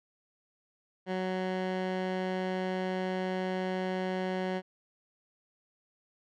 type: tone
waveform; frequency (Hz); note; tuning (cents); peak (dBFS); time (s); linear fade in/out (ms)
15% pulse; 185.8; F#3; +7; -24; 1.06-4.62; 50
effects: low-pass 3000 Hz 12 dB/octave